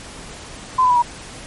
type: tone with pitch steps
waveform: sine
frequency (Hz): 1026 / 1002.6 / 979.7 / 957.3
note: C6 / B5 / B5 / A#5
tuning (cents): -34 / +26 / -14 / +46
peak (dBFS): -11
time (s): 0.78-1.024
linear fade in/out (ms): 10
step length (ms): 61
effects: pink hiss -36 dBFS RMS until 1.46 s + MP3 48 kbps